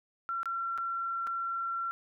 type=tone with dropouts; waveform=sine; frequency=1361 Hz; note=F6; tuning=45 cents flat; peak=-31 dBFS; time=0.29-1.91 s; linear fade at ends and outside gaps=0 ms; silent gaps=0.431-0.457 / 0.777-0.783 / 1.269-1.273 s; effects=none